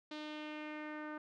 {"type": "tone with low-pass filter sweep", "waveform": "sawtooth", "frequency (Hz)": 303.6, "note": "D#4", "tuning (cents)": -42, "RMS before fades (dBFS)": -45, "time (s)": [0.11, 1.18], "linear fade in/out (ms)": 5, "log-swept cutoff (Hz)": [4000, 1500], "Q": 2.5, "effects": []}